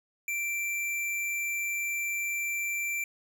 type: tone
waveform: square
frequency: 2349 Hz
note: D7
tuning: in tune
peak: -30 dBFS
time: 0.28-3.04 s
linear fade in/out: 2 ms
effects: none